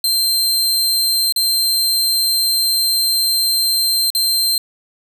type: tone with dropouts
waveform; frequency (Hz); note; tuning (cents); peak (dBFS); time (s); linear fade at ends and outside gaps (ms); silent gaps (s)
sawtooth; 4142; C8; -18; -11; 0.04-4.58; 2; 1.324-1.361 / 4.103-4.149
effects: none